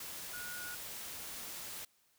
sine tone in noise, 1447 Hz, F#6, 39 cents flat, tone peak -44 dBFS, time 0.33-0.75 s, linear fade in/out 5 ms, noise white, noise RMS -45 dBFS, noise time 0-1.85 s, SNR -2 dB, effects white hiss -72 dBFS RMS until 2.18 s

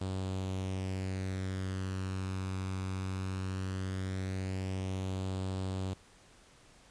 sawtooth tone with flanger, 94.5 Hz, F#2, 37 cents sharp, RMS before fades -36 dBFS, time 0.01-5.94 s, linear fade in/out 5 ms, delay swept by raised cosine 0.25 to 0.81 ms, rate 0.18 Hz, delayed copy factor +0.55, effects pink hiss -60 dBFS RMS until 6.9 s + resampled to 22050 Hz

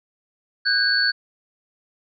sine tone cluster, 1500 / 1618 / 4445 Hz, F#6 / G#6 / C#8, +23 / -46 / +4 cents, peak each -23 / -21 / -20 dBFS, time 0.65-1.12 s, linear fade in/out 20 ms, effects none

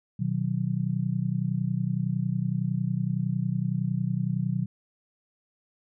sine chord, B major, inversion none, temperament just, 123.47 / 154.34 / 185.21 Hz, B2 / D#3 / F#3, 0 / -14 / +2 cents, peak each -29 dBFS, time 0.19-4.66 s, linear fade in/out 10 ms, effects none

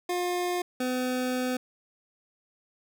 25% pulse tone pair in turn, 356 / 253.1 Hz, F4 / B3, +33 / +43 cents, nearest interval tritone, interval 590 cents, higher first, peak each -23 dBFS, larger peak neither, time 0.09-0.62 / 0.8-1.57 s, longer second, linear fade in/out 5 ms, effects none

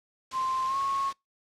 white noise, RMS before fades -40 dBFS, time 0.31-1.13 s, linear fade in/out 5 ms
sine tone with pitch glide, 1046 to 1095.5 Hz, C6 to C#6, -1 to -21 cents, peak -26 dBFS, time 0.32-1.13 s, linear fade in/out 50 ms, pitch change +80 cents, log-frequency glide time 0.66-0.77 s
effects noise-tail reverb RT60 0.2 s tail -26 dB re dry + low-pass 5000 Hz 12 dB/octave

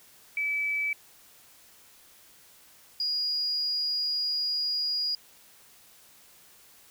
sine tone pair in turn, 2301 / 4876 Hz, D7 / D#8, -36 / -36 cents, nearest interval octave + minor second, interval 1300 cents, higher second, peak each -26 dBFS, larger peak neither, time 0.37-0.93 / 3-5.15 s, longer second, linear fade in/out 2 ms, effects white hiss -56 dBFS RMS until 6.9 s

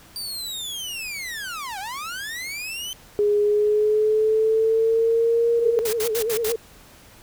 sawtooth linear two-way sweep, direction down then up, 4698 to 740 to 3099 Hz, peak -26 dBFS, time 0.16-2.93 s, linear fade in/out 0 ms, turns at 1.79 s
sine tone with pitch glide, 414.2 to 467.6 Hz, G#4 to A#4, -5 to +5 cents, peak -16 dBFS, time 3.19-5.79 s, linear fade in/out 0 ms, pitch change +210 cents, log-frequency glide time 3.41-5.51 s
sine tone with vibrato, 449.4 Hz, A4, 37 cents sharp, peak -21 dBFS, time 5.59-6.56 s, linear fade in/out 5 ms, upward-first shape sine, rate 8.9 Hz, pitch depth 95 cents each way
white noise bursts, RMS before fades -28 dBFS, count 5, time 5.85-6.523 s, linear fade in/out 5 ms, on 81 ms, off 67 ms
effects pink hiss -49 dBFS RMS until 7.22 s

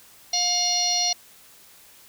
harmonic tone, 712 Hz, F5, 33 cents sharp, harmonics 1 / 3 / 4 / 5 / 6 / 7 / 8, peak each -29 / -36 / -34 / -34 / -24 / -36 / -24 dBFS, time 0.33-1.13 s, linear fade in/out 5 ms, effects white hiss -51 dBFS RMS until 2.08 s

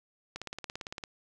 click train, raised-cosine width 0.2 ms, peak -21 dBFS, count 13, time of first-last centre 0.36-1.038 s, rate 17.7 Hz, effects none

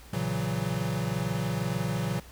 square chord, F# dominant seventh, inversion first, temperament equal, 116.54 / 138.59 / 164.81 / 185 Hz, A#2 / C#3 / E3 / F#3, 0 / 0 / 0 / 0 cents, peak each -34 dBFS, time 0.13-2.2 s, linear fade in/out 5 ms, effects added 60 Hz sine -49 dBFS peak until 2.31 s + pink hiss -52 dBFS RMS until 2.31 s

